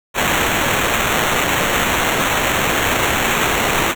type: noise with sample-and-hold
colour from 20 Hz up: blue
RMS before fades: -17 dBFS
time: 0.14-3.95 s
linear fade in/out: 50 ms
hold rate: 4900 Hz
effects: none